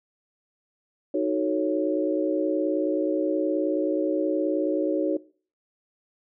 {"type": "chord", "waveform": "sine", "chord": "D# half-diminished seventh", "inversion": "none", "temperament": "equal", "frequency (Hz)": [311.1, 370, 440, 554.4], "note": ["D#4", "F#4", "A4", "C#5"], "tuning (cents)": [0, 0, 0, 0], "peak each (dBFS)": [-26, -27, -31, -27], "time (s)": [1.14, 5.17], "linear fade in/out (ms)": 5, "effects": ["noise-tail reverb RT60 0.4 s tail -19 dB re dry"]}